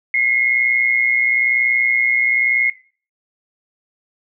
sine tone pair together, 2030 / 2151 Hz, B6 / C7, +47 / +47 cents, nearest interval minor second, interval 100 cents, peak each -20 / -15 dBFS, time 0.14-2.7 s, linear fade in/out 2 ms, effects noise-tail reverb RT60 0.4 s tail -17 dB re dry

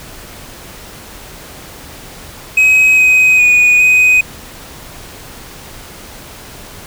triangle tone with pitch steps, 2538 / 2517 / 2468 / 2502 Hz, D#7 / D#7 / D#7 / D#7, +34 / +19 / -15 / +9 cents, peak -4 dBFS, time 2.57-4.21 s, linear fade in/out 5 ms, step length 410 ms, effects pink hiss -33 dBFS RMS until 6.86 s

